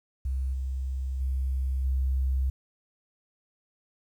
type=tone with level steps; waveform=sine; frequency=65.7 Hz; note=C2; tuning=8 cents sharp; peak=-26 / -28 / -25 / -23 dBFS; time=0.25-2.5 s; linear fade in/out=5 ms; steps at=0.53 / 1.2 / 1.84 s; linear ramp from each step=10 ms; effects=10-bit